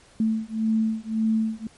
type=beating tone pair; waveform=sine; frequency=220 / 221.8 Hz; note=A3 / A3; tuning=0 / +14 cents; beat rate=1.8 Hz; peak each=-24 dBFS; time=0.2-1.67 s; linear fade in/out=2 ms; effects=pink hiss -54 dBFS RMS until 1.77 s + MP3 48 kbps